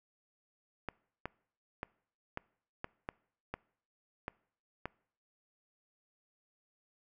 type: clicks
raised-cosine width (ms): 0.5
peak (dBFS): -22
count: 9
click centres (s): 0.887 / 1.256 / 1.831 / 2.374 / 2.844 / 3.089 / 3.54 / 4.281 / 4.856
effects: noise-tail reverb RT60 0.6 s tail -24 dB re dry